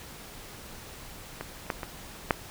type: clicks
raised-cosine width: 0.5 ms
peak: -19 / -30 / -12 / -19 / -6 dBFS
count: 5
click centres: 1.41 / 1.666 / 1.702 / 1.832 / 2.308 s
effects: pink hiss -45 dBFS RMS until 2.5 s